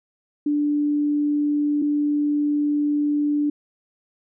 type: tone pair in turn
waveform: sine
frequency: 293.7 / 293.7 Hz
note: D4 / D4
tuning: 0 / 0 cents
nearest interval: unison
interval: 0 cents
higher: neither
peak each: -18 dBFS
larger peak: neither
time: 0.46-1.82 / 1.82-3.5 s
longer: second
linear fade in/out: 5 ms
effects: none